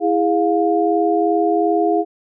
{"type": "tone cluster", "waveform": "sine", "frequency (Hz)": [329.2, 411.9, 706], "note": ["E4", "G#4", "F5"], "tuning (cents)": [-2, -14, 19], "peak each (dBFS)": -18, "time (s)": [0, 2.05], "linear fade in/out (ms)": 50, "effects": []}